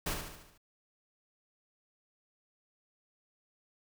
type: noise with echo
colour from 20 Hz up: pink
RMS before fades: -34 dBFS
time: 0.06-0.14 s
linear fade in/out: 5 ms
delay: 73 ms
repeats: 6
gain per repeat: -5 dB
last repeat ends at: 0.578 s
effects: none